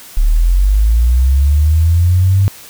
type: linear sweep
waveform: sine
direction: up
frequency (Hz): 34.65 to 99.4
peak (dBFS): -7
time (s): 0.17-2.48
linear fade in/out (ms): 0
effects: white hiss -36 dBFS RMS until 2.69 s